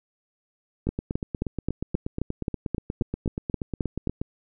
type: two click trains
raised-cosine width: 3 ms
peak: -12 / -15 dBFS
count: 13 / 29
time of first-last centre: 0.89-4.073 / 0.87-4.215 s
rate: 3.77 / 8.37 Hz
effects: none